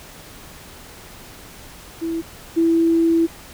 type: tone pair in turn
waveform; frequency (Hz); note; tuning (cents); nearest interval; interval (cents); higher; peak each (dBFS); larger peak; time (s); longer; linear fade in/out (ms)
sine; 329.6 / 331; E4 / E4; 0 / +7; unison; 7; second; -21 / -13; second; 2.01-2.22 / 2.56-3.27; second; 20
effects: pink hiss -41 dBFS RMS until 3.53 s